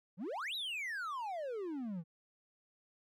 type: exponential two-way sweep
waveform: triangle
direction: up then down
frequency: 155.56 to 4000 to 155.56 Hz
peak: -36 dBFS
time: 0.17-2.04 s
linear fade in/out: 50 ms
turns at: 0.55 s
effects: none